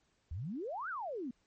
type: exponential two-way sweep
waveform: sine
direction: up then down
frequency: 71 to 1596 to 225.5 Hz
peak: -37 dBFS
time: 0.31-1.31 s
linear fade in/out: 5 ms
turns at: 0.89 s
effects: pink hiss -75 dBFS RMS until 1.46 s + MP3 32 kbps